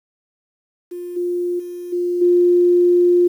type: tone with level steps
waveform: sine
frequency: 352.9 Hz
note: F4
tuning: 18 cents sharp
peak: -26 / -18 / -27 / -17 / -10 dBFS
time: 0.91-3.28 s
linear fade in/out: 10 ms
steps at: 1.16 / 1.59 / 1.92 / 2.21 s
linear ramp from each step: 10 ms
effects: 8-bit